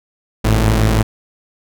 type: tone pair together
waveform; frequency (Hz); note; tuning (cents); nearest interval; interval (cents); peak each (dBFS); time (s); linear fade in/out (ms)
sawtooth; 51.91 / 110; G#1 / A2; 0 / 0; octave + minor second; 1300; -10; 0.44-1.03; 10
effects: none